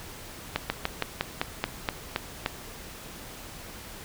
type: slowing click train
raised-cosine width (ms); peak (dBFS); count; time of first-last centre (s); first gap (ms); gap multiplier
0.3; -9; 10; 0.56-2.461; 140; 1.1
effects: pink hiss -43 dBFS RMS until 4.04 s